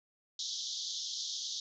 pink band-pass noise, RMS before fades -39 dBFS, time 0.39-1.6 s, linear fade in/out 2 ms, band 3300 to 6600 Hz, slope 96 dB/octave, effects none

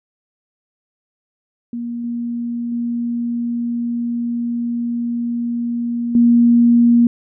sine tone with level steps, 236.9 Hz, A#3, 28 cents sharp, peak -22 / -20 / -18 / -8 dBFS, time 1.73-7.07 s, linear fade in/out 2 ms, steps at 2.04 / 2.72 / 6.15 s, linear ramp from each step 2 ms, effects none

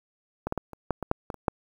clicks, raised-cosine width 1 ms, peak -15 / -14 / -15 / -26 / -10 / -17 / -8 / -18 / -27 / -8 dBFS, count 10, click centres 0.47 / 0.524 / 0.577 / 0.733 / 0.907 / 1.027 / 1.114 / 1.302 / 1.343 / 1.482 s, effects 8-bit

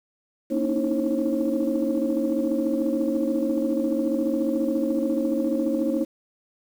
sine tone cluster, 234.5 / 280.6 / 306.9 / 321.2 / 540 Hz, A#3 / C#4 / D#4 / E4 / C#5, +11 / +21 / -24 / -45 / -45 cents, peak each -27 dBFS, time 0.5-6.05 s, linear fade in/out 20 ms, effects tanh soft clip ceiling -13 dBFS + 8-bit

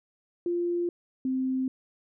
sine tone pair in turn, 347.7 / 260.5 Hz, F4 / C4, -8 / -7 cents, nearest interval perfect fourth, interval 499 cents, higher first, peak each -25 dBFS, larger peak neither, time 0.46-0.89 / 1.25-1.68 s, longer neither, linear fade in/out 2 ms, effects none

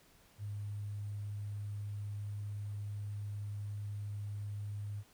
sine tone with sample-and-hold, 102.8 Hz, G#2, 17 cents flat, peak -38 dBFS, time 0.38-5.04 s, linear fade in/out 50 ms, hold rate 8820 Hz, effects pink hiss -65 dBFS RMS until 5.13 s

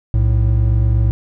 triangle tone pair together, 61.74 / 110 Hz, B1 / A2, 0 / 0 cents, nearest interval minor seventh, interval 1000 cents, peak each -12 dBFS, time 0.14-1.11 s, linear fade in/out 0 ms, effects none

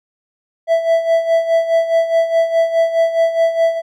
triangle tone with tremolo, 661 Hz, E5, 5 cents sharp, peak -7 dBFS, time 0.67-3.82 s, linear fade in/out 50 ms, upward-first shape sine, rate 4.8 Hz, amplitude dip 70%, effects none

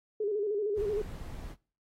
sine tone with vibrato, 415.3 Hz, G#4, in tune, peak -28 dBFS, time 0.2-1.02 s, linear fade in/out 5 ms, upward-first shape square, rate 13 Hz, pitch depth 62 cents each way
brown noise, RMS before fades -41 dBFS, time 0.75-1.56 s, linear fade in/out 50 ms
effects noise-tail reverb RT60 0.4 s tail -22 dB re dry + AAC 48 kbps

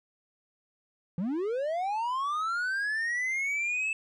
triangle linear sweep, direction up, 160.8 to 2637 Hz, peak -26 dBFS, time 1.18-3.93 s, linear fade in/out 2 ms, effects resampled to 24000 Hz

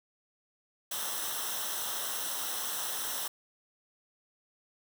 white noise with comb filter, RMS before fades -35 dBFS, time 0.91-3.28 s, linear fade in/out 5 ms, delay 0.43 ms, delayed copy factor -0.75, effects none

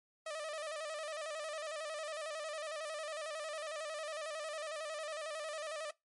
sawtooth tone with vibrato, 616 Hz, D#5, 17 cents flat, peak -36 dBFS, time 0.26-5.91 s, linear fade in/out 5 ms, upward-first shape square, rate 11 Hz, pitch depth 66 cents each way, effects noise-tail reverb RT60 0.2 s tail -23 dB re dry + MP3 48 kbps

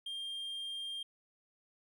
triangle tone, 3200 Hz, G7, 35 cents sharp, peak -37 dBFS, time 0.06-1.03 s, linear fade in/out 5 ms, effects none

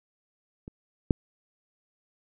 clicks, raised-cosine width 3 ms, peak -27 / -7 dBFS, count 2, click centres 0.679 / 1.108 s, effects none

